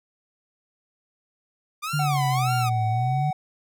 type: tone with vibrato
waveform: sawtooth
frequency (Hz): 1174.7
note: D6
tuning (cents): 0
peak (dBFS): -24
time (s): 1.82-2.7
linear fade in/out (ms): 20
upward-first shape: sine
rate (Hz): 1.7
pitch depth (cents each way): 300
type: exponential two-way sweep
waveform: sine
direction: down then up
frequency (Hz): 150.7 to 110 to 150.7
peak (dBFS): -22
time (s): 1.93-3.31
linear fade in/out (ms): 10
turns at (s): 2.88
type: tone with pitch glide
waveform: triangle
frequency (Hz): 746 to 750.3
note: F#5 to F#5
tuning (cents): +14 to +24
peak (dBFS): -23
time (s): 1.99-3.33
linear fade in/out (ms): 5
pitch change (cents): +10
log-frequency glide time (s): 2.33-2.57
effects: none